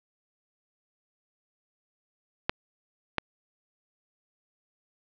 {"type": "clicks", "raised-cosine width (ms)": 0.3, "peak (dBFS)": [-7, -8], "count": 2, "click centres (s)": [2.495, 3.183], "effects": ["low-pass 4000 Hz 12 dB/octave"]}